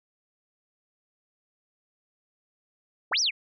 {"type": "linear two-way sweep", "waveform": "sine", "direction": "up then down", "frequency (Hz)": [149.6, 6050, 1978], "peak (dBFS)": -22, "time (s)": [3.11, 3.31], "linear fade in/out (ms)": 20, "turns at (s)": 3.2, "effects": []}